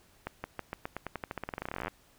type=accelerating click train; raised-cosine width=0.5 ms; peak=-20 dBFS; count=29; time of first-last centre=0.27-1.881 s; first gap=170 ms; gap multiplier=0.9; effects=pink hiss -63 dBFS RMS until 2.18 s